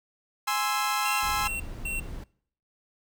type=chord; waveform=sawtooth; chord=Ab augmented; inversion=none; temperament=equal; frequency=830.6 / 1046.5 / 1318.5 Hz; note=Ab5 / C6 / E6; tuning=0 / 0 / 0 cents; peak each=-26 dBFS; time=0.47-1.48 s; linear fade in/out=10 ms
type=tone bursts; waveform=square; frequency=2725 Hz; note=F7; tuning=43 cents flat; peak=-31 dBFS; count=3; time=1.05-2 s; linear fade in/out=5 ms; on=150 ms; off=250 ms
type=noise; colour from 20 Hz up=brown; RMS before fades=-37 dBFS; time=1.22-2.24 s; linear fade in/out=5 ms
effects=noise-tail reverb RT60 0.6 s tail -23 dB re dry